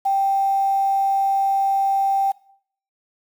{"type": "tone with quantisation", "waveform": "sine", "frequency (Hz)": 784, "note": "G5", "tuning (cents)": 0, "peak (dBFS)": -16, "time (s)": [0.05, 2.32], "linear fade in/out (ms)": 10, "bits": 7, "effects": ["noise-tail reverb RT60 0.6 s tail -20 dB re dry"]}